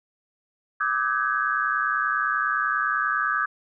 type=tone cluster; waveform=sine; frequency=1177 / 1277 / 1530 / 1660 Hz; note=D6 / D#6 / G6 / G#6; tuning=+3 / +45 / -42 / -1 cents; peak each=-27 dBFS; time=0.8-3.46 s; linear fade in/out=10 ms; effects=none

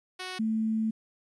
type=tone pair in turn; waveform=5% pulse / sine; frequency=369.6 / 220.5 Hz; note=F#4 / A3; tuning=-2 / +4 cents; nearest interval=major sixth; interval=894 cents; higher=first; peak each=-24 / -25 dBFS; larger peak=first; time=0.19-0.39 / 0.39-0.91 s; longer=second; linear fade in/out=10 ms; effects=resampled to 22050 Hz + 11-bit

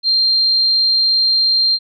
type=tone; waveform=sine; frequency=4179 Hz; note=C8; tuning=3 cents flat; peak=-11 dBFS; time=0.03-1.79 s; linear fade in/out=50 ms; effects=none

